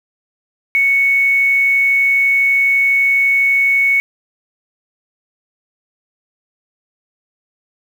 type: tone with quantisation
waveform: sine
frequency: 2217 Hz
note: C#7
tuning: in tune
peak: -10 dBFS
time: 0.75-4 s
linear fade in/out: 0 ms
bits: 6
effects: none